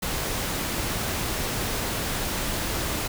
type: noise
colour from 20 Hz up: pink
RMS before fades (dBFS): -28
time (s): 0.02-3.08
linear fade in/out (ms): 10
effects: none

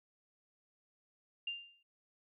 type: tone with exponential decay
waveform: sine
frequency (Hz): 2794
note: F7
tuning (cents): 0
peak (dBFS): -34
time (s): 1.47-1.83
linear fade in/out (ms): 5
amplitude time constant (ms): 78
effects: none

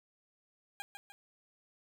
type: tone with echo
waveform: 15% pulse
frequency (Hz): 807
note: G#5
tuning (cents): -50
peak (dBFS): -33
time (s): 0.8-0.82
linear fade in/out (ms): 0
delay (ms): 150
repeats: 2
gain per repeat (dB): -6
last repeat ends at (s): 1.12
effects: none

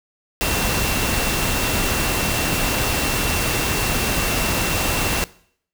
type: tone in noise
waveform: sine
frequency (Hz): 2712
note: E7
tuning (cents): +49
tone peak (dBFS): -29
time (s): 0.41-5.24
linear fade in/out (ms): 0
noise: pink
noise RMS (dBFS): -21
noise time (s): 0.41-5.24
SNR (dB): -11
effects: noise-tail reverb RT60 0.6 s tail -20 dB re dry

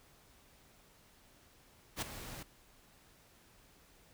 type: noise with ADSR envelope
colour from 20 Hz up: pink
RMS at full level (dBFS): -34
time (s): 1.96-2.43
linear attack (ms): 60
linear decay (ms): 9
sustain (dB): -13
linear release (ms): 5
effects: pink hiss -64 dBFS RMS until 4.13 s

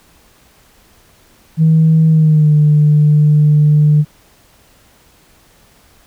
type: tone with pitch glide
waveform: sine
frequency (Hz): 159.7 to 149.87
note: D#3 to D3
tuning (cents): +45 to +35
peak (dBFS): -5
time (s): 1.57-4.05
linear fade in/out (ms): 50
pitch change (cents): -110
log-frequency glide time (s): 2.08-2.54
effects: tanh soft clip ceiling -2 dBFS + pink hiss -49 dBFS RMS until 6.06 s

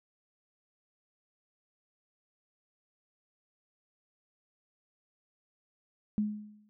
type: tone with exponential decay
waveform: sine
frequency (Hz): 210.3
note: G#3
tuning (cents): +22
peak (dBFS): -24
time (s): 6.18-6.69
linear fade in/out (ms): 0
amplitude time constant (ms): 110
effects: none

